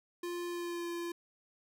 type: tone with pitch glide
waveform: square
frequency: 349.2 to 343.2 Hz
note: F4 to F4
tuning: 0 to -30 cents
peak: -37 dBFS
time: 0.23-1.12 s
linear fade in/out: 5 ms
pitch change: -30 cents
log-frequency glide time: 0.47-0.89 s
effects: none